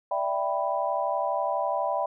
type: chord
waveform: sine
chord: E minor seventh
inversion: third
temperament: equal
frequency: 587.3 / 659.3 / 784 / 987.8 Hz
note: D5 / E5 / G5 / B5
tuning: 0 / 0 / 0 / 0 cents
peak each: -30 dBFS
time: 0.11-2.06 s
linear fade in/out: 5 ms
effects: none